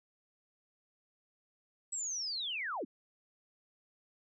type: linear sweep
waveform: sine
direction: down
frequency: 7902 to 190 Hz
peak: -35 dBFS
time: 1.92-2.85 s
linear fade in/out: 10 ms
effects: none